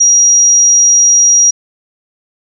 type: tone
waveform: sine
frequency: 5730 Hz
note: F8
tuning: 44 cents sharp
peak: -4 dBFS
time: 0-1.51 s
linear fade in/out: 10 ms
effects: none